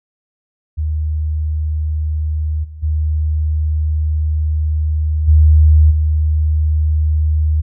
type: tone with level steps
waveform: sine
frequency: 77 Hz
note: D#2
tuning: 17 cents flat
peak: -15 / -29 / -13 / -5 / -11 dBFS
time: 0.77-7.62 s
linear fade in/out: 20 ms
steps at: 2.63 / 2.82 / 5.27 / 5.9 s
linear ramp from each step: 20 ms
effects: none